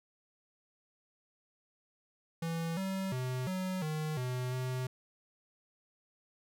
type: tone with pitch steps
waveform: square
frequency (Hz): 165.5 / 191.6 / 127.7 / 186.1 / 154.7 / 126.2 / 128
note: E3 / G3 / C3 / F#3 / D#3 / B2 / C3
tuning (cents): +7 / -39 / -42 / +10 / -10 / +38 / -38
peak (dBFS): -34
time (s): 2.42-4.87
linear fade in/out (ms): 5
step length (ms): 350
effects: none